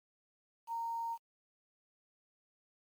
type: tone with quantisation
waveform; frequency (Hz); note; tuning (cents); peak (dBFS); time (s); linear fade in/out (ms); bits
sine; 923; A#5; -17; -35; 0.67-1.18; 50; 10
effects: MP3 96 kbps